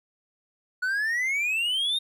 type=exponential sweep; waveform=triangle; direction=up; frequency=1460 to 3729 Hz; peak=-22 dBFS; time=0.82-1.99 s; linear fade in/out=10 ms; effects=none